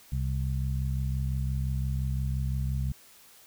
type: harmonic tone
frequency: 65.8 Hz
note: C2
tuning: 10 cents sharp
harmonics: 1 / 2 / 3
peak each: -29 / -30 / -40 dBFS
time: 0.12-2.92 s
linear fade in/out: 5 ms
effects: white hiss -55 dBFS RMS until 3.46 s